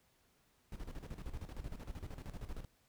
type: noise with tremolo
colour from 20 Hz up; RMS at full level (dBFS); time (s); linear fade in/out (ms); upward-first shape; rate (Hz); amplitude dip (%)
brown; -43; 0.72-2.65; 2; square; 13; 70
effects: pink hiss -73 dBFS RMS until 2.88 s